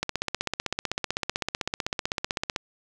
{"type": "click train", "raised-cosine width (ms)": 0.2, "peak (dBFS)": -9, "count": 41, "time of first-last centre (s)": [0.03, 2.562], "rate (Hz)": 15.8, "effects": []}